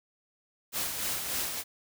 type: noise with tremolo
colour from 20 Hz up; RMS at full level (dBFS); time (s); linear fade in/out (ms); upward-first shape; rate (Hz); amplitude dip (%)
white; -31; 0.72-1.64; 50; sine; 3.4; 45
effects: none